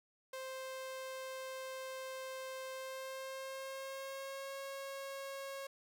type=tone with pitch glide; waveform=sawtooth; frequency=524 to 546.9 Hz; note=C5 to C#5; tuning=+2 to -23 cents; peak=-39 dBFS; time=0.33-5.67 s; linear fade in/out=5 ms; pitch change=+75 cents; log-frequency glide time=2.74-4.58 s; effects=none